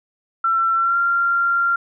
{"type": "tone with pitch glide", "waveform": "sine", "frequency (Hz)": [1347, 1384.1], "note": ["E6", "F6"], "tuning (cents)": [37, -16], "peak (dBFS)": -15, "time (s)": [0.44, 1.76], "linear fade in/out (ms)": 5, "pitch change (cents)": 47, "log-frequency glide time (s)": [0.79, 0.97], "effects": []}